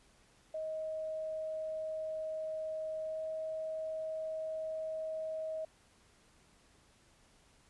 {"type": "tone with pitch glide", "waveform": "sine", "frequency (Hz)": [630, 634], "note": ["D#5", "D#5"], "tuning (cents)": [21, 32], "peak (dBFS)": -36, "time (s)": [0.54, 5.65], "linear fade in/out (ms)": 5, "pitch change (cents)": 11, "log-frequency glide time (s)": [3.04, 3.21], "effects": ["pink hiss -66 dBFS RMS until 7.69 s", "resampled to 24000 Hz"]}